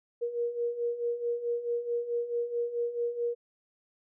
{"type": "beating tone pair", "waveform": "sine", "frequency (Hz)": [471.7, 476.3], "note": ["A#4", "A#4"], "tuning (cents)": [20, 37], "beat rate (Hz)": 4.6, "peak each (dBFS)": [-35, -30], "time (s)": [0.21, 3.35], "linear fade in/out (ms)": 20, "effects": []}